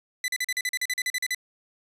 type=tone bursts; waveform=sawtooth; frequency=2000 Hz; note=B6; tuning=21 cents sharp; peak=-21 dBFS; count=14; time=0.24-1.347 s; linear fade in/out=2 ms; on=41 ms; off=41 ms; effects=resampled to 32000 Hz